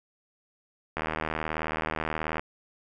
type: click train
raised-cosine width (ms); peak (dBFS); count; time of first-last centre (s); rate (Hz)
0.5; -14; 113; 0.97-2.395; 78.6
effects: none